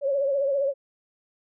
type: tone with vibrato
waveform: sine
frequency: 554.4 Hz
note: C#5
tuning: in tune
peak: -21 dBFS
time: 0.01-0.74 s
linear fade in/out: 50 ms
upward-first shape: triangle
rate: 15 Hz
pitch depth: 77 cents each way
effects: none